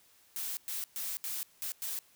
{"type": "noise bursts at uneven times", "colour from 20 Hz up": "blue", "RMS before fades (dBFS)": -37, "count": 6, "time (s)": [[0.36, 0.57], [0.68, 0.84], [0.96, 1.17], [1.24, 1.43], [1.62, 1.72], [1.82, 1.99]], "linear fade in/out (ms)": 0, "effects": ["white hiss -64 dBFS RMS until 2.15 s"]}